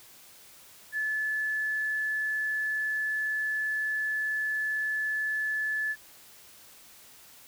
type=tone; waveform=sine; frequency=1729 Hz; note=A6; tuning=31 cents flat; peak=-27 dBFS; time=0.92-5.96 s; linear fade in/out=50 ms; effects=white hiss -53 dBFS RMS until 7.47 s